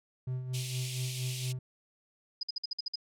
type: tone with tremolo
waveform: triangle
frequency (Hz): 127.8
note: C3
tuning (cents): -40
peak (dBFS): -29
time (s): 0.27-1.59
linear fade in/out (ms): 5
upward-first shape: sine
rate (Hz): 4.3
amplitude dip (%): 55
type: high-pass noise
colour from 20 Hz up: pink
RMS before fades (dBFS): -40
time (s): 0.53-1.53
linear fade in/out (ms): 20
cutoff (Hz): 2400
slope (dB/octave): 48
type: tone bursts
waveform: sine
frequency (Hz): 4987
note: D#8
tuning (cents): +3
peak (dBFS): -31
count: 8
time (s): 2.41-2.957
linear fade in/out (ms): 5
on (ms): 22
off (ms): 53
effects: low-pass 11000 Hz 12 dB/octave